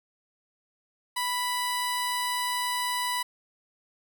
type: tone with notch filter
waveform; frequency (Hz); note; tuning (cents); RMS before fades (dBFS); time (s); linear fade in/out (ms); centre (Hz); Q
15% pulse; 987.8; B5; 0; -29; 1.16-3.23; 10; 2500; 1.8
effects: none